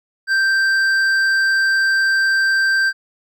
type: tone with hard clipping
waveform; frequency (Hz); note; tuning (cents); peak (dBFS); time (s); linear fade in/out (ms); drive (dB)
sine; 1568; G6; 0; -15; 0.27-2.93; 50; 7
effects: none